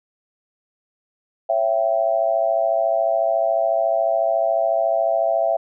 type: tone with amplitude modulation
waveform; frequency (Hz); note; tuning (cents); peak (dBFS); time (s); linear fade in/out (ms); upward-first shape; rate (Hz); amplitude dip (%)
sine; 666; E5; +18; -12; 1.49-5.57; 10; sine; 114; 95
effects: none